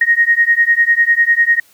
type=beating tone pair; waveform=sine; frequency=1864.7 / 1874.7 Hz; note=A#6 / A#6; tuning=0 / +9 cents; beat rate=10 Hz; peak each=-12 dBFS; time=0.01-1.6 s; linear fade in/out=5 ms; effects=white hiss -50 dBFS RMS until 1.73 s